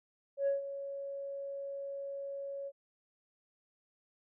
sine tone with ADSR envelope, 556 Hz, C#5, 5 cents sharp, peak -25 dBFS, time 0.37-2.72 s, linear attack 100 ms, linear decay 140 ms, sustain -13 dB, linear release 49 ms, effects tanh soft clip ceiling -25 dBFS

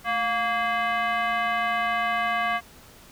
sine tone with frequency modulation, 221.3 Hz, A3, 10 cents sharp, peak -22 dBFS, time 0.04-2.61 s, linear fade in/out 50 ms, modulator 927 Hz, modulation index 2.2, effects pink hiss -50 dBFS RMS until 3.11 s

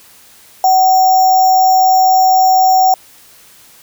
sine tone with sample-and-hold, 752 Hz, F#5, 28 cents sharp, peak -6 dBFS, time 0.64-2.94 s, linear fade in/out 2 ms, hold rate 6300 Hz, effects white hiss -43 dBFS RMS until 3.82 s

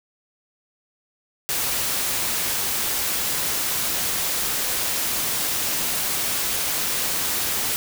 white noise, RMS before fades -24 dBFS, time 1.49-7.76 s, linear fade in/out 0 ms, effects none

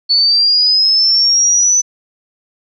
sine linear sweep, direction up, 4430 to 6040 Hz, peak -8 dBFS, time 0.09-1.82 s, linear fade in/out 20 ms, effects none

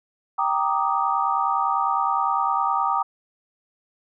sine chord, Eb major seventh, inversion first, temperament equal, 784 / 932.3 / 1174.7 / 1244.5 Hz, G5 / Bb5 / D6 / Eb6, 0 / 0 / 0 / 0 cents, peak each -25 dBFS, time 0.38-3.03 s, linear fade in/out 10 ms, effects none

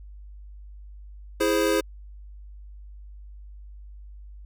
square chord, E augmented, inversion none, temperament equal, 329.6 / 415.3 / 523.3 Hz, E4 / G#4 / B#4, 0 / 0 / 0 cents, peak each -25 dBFS, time 1.4-1.81 s, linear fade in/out 10 ms, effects added 50 Hz sine -40 dBFS peak until 4.45 s + MP3 96 kbps

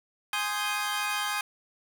20% pulse chord, Ab major seventh, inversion none, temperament equal, 830.6 / 1046.5 / 1244.5 / 1568 Hz, Ab5 / C6 / Eb6 / G6, 0 / 0 / 0 / 0 cents, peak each -28 / -30 / -28 / -30 dBFS, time 0.33-1.41 s, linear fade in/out 2 ms, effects none

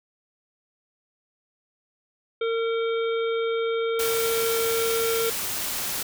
harmonic tone, 456.5 Hz, A#4, 36 cents flat, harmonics 1 / 3 / 5 / 7 / 8, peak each -23 / -33 / -37 / -40 / -41 dBFS, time 2.41-5.3 s, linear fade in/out 5 ms
white noise, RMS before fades -29 dBFS, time 3.99-6.03 s, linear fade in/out 5 ms
effects none

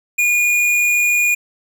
sine tone with tanh clipping, 2438 Hz, D#7, 36 cents flat, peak -14 dBFS, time 0.18-1.35 s, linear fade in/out 10 ms, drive 16 dB, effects none

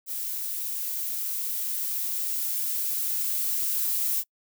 violet noise with level ramp, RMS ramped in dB -32 to -26 dBFS, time 0.06-4.24 s, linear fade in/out 50 ms, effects noise-tail reverb RT60 0.1 s tail -26 dB re dry

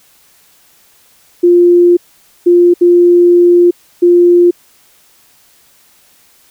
sine tone bursts at uneven times, 350.1 Hz, F4, 4 cents sharp, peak -3 dBFS, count 4, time 1.43-1.97 / 2.46-2.74 / 2.81-3.71 / 4.02-4.51 s, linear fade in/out 10 ms, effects white hiss -48 dBFS RMS until 6.5 s

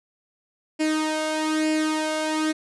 sawtooth tone with flanger, 311.1 Hz, D#4, in tune, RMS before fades -24 dBFS, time 0.79-2.53 s, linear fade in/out 20 ms, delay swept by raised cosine 0.4 to 1.4 ms, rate 1.1 Hz, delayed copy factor +0.65, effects resampled to 24000 Hz

